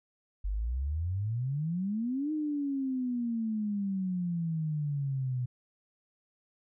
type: exponential two-way sweep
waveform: sine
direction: up then down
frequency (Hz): 46.25 to 311.1 to 123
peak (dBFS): -29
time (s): 0.44-5.46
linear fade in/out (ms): 10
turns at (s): 2.32
effects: none